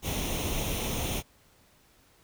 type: noise with comb filter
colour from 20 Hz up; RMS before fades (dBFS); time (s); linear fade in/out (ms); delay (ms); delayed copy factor
pink; -31; 0.02-1.23; 50; 0.32; +0.65
effects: pink hiss -62 dBFS RMS until 2.23 s